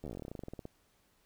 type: slowing click train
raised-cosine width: 2 ms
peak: -29 dBFS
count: 21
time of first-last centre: 0.04-0.654 s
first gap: 12 ms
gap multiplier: 1.09
effects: pink hiss -71 dBFS RMS until 1.25 s